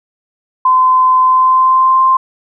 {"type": "tone with pitch glide", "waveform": "sine", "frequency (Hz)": [1027, 1048], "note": ["C6", "C6"], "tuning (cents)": [-33, 2], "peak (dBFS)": -6, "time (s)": [0.65, 2.17], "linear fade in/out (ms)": 5, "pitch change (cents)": 35, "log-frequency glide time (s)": [1.22, 2.03], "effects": []}